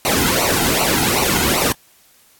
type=noise with flanger; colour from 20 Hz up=pink; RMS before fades=-17 dBFS; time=0.05-1.72 s; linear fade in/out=0 ms; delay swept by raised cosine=0.58 to 1.78 ms; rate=2.6 Hz; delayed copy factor=-0.85; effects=white hiss -52 dBFS RMS until 2.39 s + AAC 64 kbps